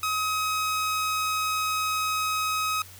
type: tone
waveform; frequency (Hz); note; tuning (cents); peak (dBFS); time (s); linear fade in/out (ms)
sawtooth; 1268; D#6; +32; -21; 0.03-2.82; 2
effects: added 92 Hz sine -49 dBFS peak until 2.99 s + white hiss -48 dBFS RMS until 2.99 s